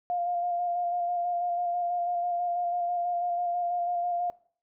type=tone with vibrato; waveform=sine; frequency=702 Hz; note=F5; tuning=9 cents sharp; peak=-26 dBFS; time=0.1-4.3 s; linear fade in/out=0 ms; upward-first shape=square; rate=6.1 Hz; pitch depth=17 cents each way; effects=noise-tail reverb RT60 0.5 s tail -21 dB re dry